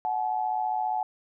sine tone pair together, 742 / 856.8 Hz, F#5 / A5, +5 / -46 cents, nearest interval major second, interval 249 cents, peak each -28 dBFS, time 0.05-1.03 s, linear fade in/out 0 ms, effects none

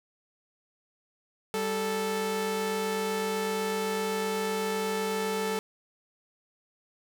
sawtooth tone pair together, 195.46 / 438.8 Hz, G3 / A4, -5 / -5 cents, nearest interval octave + major second, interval 1400 cents, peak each -30 / -25 dBFS, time 1.54-5.59 s, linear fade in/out 0 ms, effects none

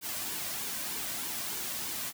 white noise with flanger, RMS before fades -36 dBFS, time 0.01-2.13 s, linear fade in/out 50 ms, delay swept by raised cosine 1.5 to 2.35 ms, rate 3.2 Hz, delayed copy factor -0.5, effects none

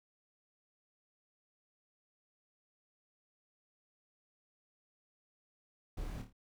brown noise with echo, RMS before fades -42 dBFS, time 5.97-6.22 s, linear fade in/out 5 ms, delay 27 ms, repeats 4, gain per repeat -6 dB, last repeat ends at 6.328 s, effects none

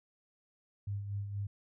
sine tone with tremolo, 100.9 Hz, G#2, 49 cents flat, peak -33 dBFS, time 0.87-1.47 s, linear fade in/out 5 ms, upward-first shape sine, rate 4.2 Hz, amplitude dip 50%, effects none

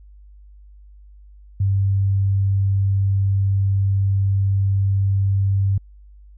sine tone, 98 Hz, G2, in tune, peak -15 dBFS, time 1.6-5.78 s, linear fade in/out 5 ms, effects added 50 Hz sine -42 dBFS peak until 6.37 s

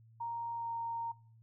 sine tone with pitch glide, 932.3 to 925.3 Hz, A#5 to A#5, 0 to -13 cents, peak -36 dBFS, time 0.2-1.12 s, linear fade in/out 10 ms, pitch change -13 cents, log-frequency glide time 0.54-0.7 s, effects noise-tail reverb RT60 0.5 s tail -23 dB re dry + added 113 Hz sine -58 dBFS peak until 1.42 s

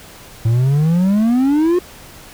triangle exponential sweep, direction up, 110 to 365.4 Hz, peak -9 dBFS, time 0.45-1.79 s, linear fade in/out 5 ms, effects pink hiss -39 dBFS RMS until 2.33 s

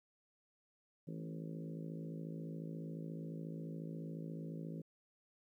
harmonic tone with a mistuned harmonic, 54.2 Hz, A1, 25 cents flat, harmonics 3 / 4 / 5 / 6 / 7 / 8 / 9 / 10, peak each -44 / -52 / -51 / -54 / -57 / -57 / -59 / -59 dBFS, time 1.07-4.82 s, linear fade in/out 10 ms, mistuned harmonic 4, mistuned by +20 cents, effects 13-bit

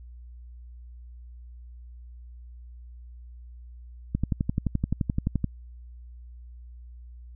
click train, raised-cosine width 5 ms, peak -12 dBFS, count 16, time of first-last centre 4.15-5.443 s, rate 11.6 Hz, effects added 60 Hz sine -42 dBFS peak until 7.35 s

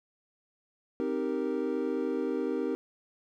triangle chord, C minor seventh, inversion none, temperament equal, 261.6 / 311.1 / 392 / 466.2 Hz, C4 / Eb4 / G4 / Bb4, 0 / 0 / 0 / 0 cents, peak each -32 dBFS, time 1-2.75 s, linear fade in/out 0 ms, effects none

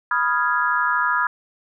sine chord, F half-diminished seventh, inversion second, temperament equal, 987.8 / 1244.5 / 1396.9 / 1661.2 Hz, Cb6 / Eb6 / F6 / Ab6, 0 / 0 / 0 / 0 cents, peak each -23 dBFS, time 0.11-1.27 s, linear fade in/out 2 ms, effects none

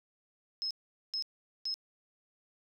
sine tone bursts, 5170 Hz, E8, 34 cents flat, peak -32 dBFS, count 3, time 0.62-1.741 s, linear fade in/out 0 ms, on 87 ms, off 430 ms, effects none

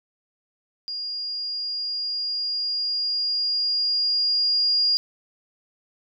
sine tone with level ramp, 4836 Hz, D8, 50 cents sharp, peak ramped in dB -28 to -17 dBFS, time 0.88-4.97 s, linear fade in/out 0 ms, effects none

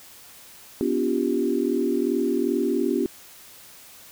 sine chord, G dominant seventh, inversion first, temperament equal with one note detuned, 246.9 / 287.3 / 349.2 / 392 Hz, B3 / D4 / F4 / G4, 0 / -38 / 0 / 0 cents, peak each -26 dBFS, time 0.81-3.06 s, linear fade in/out 0 ms, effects white hiss -47 dBFS RMS until 4.11 s

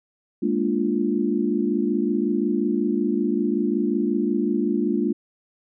sine chord, Bb dominant seventh, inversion third, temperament equal, 207.7 / 233.1 / 293.7 / 349.2 Hz, Ab3 / Bb3 / D4 / F4, 0 / 0 / 0 / 0 cents, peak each -25 dBFS, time 0.42-5.13 s, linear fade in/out 10 ms, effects none

